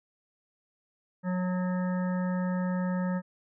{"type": "harmonic tone", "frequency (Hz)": 182.2, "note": "F#3", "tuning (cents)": -26, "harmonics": [1, 3, 5, 7, 9, 10], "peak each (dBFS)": [-27, -37, -41, -44, -46, -47], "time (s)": [1.23, 3.22], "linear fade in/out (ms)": 50, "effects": []}